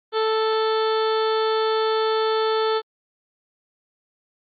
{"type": "harmonic tone", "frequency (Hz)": 440, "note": "A4", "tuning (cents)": 0, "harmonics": [1, 2, 3, 4, 5, 6, 7, 8, 9, 10], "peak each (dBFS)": [-20, -27, -27, -35, -42, -44, -37, -34, -47, -36], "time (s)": [0.12, 2.82], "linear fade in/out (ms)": 50, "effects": ["Opus 24 kbps"]}